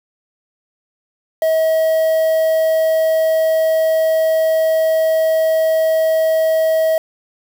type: tone with quantisation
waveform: triangle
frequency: 640 Hz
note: D#5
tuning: 49 cents sharp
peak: -10 dBFS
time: 1.42-6.98 s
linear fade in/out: 2 ms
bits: 5
effects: none